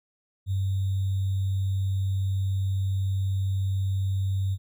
sine tone with sample-and-hold, 96.4 Hz, G2, 28 cents flat, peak -23 dBFS, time 0.46-4.58 s, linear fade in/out 50 ms, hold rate 3675 Hz, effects none

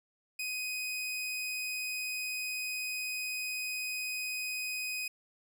sawtooth tone, 2504 Hz, D#7, 10 cents sharp, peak -31 dBFS, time 0.39-5.08 s, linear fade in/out 5 ms, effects none

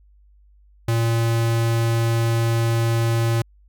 square tone, 115.3 Hz, A#2, 19 cents flat, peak -18 dBFS, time 0.88-3.42 s, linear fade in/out 5 ms, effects added 50 Hz sine -50 dBFS peak until 3.68 s

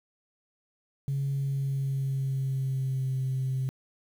sine tone with pitch glide, 138.3 to 131.29 Hz, C#3 to C3, -4 to +6 cents, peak -25 dBFS, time 1.08-3.69 s, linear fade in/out 0 ms, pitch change -90 cents, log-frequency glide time 1.31-3.17 s, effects tanh soft clip ceiling -23 dBFS + 9-bit

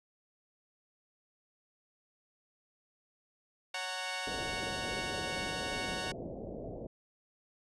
10% pulse chord, F# major, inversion second, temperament equal with one note detuned, 554.4 / 740 / 920 Hz, C#5 / F#5 / A#5, 0 / 0 / -23 cents, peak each -34 / -30 / -33 dBFS, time 3.74-6.12 s, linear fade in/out 5 ms
white low-pass noise, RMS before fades -42 dBFS, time 4.27-6.87 s, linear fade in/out 5 ms, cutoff 640 Hz, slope 48 dB/octave
effects resampled to 22050 Hz

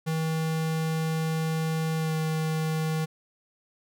square tone with pitch glide, 160 to 158.25 Hz, D#3 to D#3, +49 to +30 cents, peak -26 dBFS, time 0.06-3.06 s, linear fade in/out 20 ms, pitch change -19 cents, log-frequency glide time 1.97-2.14 s, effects none

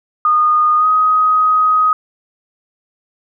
sine tone with pitch glide, 1227 to 1256.4 Hz, D#6 to D#6, -25 to +16 cents, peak -9 dBFS, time 0.25-1.93 s, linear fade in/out 2 ms, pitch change +41 cents, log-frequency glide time 0.78-0.86 s, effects none

